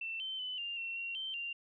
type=tone with pitch steps; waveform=sine; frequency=2680 / 3087 / 3014 / 2796 / 2717 / 2746 / 3113 / 2778 Hz; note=E7 / G7 / F#7 / F7 / F7 / F7 / G7 / F7; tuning=+28 / -27 / +31 / +1 / -48 / -30 / -13 / -10 cents; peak=-37 dBFS; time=0.01-1.53 s; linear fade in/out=5 ms; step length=190 ms; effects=none